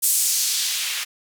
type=noise with band-pass filter sweep; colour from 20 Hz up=blue; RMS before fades=-22 dBFS; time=0.02-1.05 s; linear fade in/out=20 ms; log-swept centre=9800 to 2100 Hz; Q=1.1; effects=none